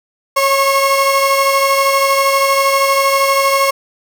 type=tone pair together; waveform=30% pulse; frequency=549.8 / 1087 Hz; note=C#5 / C#6; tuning=-14 / -34 cents; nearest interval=octave; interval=1180 cents; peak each=-11 dBFS; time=0.36-3.71 s; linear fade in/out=10 ms; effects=none